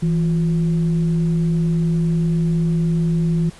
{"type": "tone with frequency modulation", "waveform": "sine", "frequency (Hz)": 164.81, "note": "E3", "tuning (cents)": 0, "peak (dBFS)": -15, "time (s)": [0.02, 3.5], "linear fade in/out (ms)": 10, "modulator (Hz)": 193, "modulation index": 0.33, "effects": ["pink hiss -44 dBFS RMS until 3.59 s", "resampled to 24000 Hz"]}